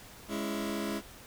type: chord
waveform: sawtooth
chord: C# minor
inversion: second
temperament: just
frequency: 207.9 / 277.2 / 332.6 Hz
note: G#3 / C#4 / E4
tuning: +2 / 0 / +16 cents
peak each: -31 / -35 / -33 dBFS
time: 0.28-1.02 s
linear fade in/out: 50 ms
effects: pink hiss -51 dBFS RMS until 1.26 s